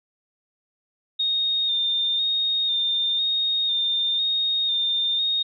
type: tone with vibrato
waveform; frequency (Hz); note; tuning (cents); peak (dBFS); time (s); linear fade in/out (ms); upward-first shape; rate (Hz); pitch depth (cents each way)
sine; 3666; A#7; -30; -20; 1.19-5.43; 10; square; 1; 25
effects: none